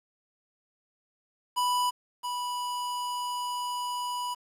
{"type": "tone pair in turn", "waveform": "square", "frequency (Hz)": [987.8, 982.5], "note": ["B5", "B5"], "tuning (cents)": [0, -9], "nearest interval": "unison", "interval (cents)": 9, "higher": "first", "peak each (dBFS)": [-25, -31], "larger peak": "first", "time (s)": [[1.56, 1.91], [2.23, 4.35]], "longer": "second", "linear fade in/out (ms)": 20, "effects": ["resampled to 32000 Hz", "9-bit"]}